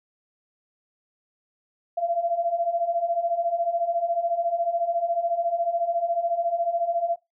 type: beating tone pair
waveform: sine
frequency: 673 / 687 Hz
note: E5 / F5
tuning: +36 / -29 cents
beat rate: 14 Hz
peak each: -28 / -24 dBFS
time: 1.97-7.16 s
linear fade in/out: 10 ms
effects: noise-tail reverb RT60 0.2 s tail -20 dB re dry